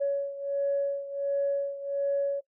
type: beating tone pair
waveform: sine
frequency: 560 / 561.4 Hz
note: C#5 / C#5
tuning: +18 / +22 cents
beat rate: 1.4 Hz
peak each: -27 / -31 dBFS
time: 0-2.41 s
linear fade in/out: 20 ms
effects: noise-tail reverb RT60 0.1 s tail -19 dB re dry + tanh soft clip ceiling -19 dBFS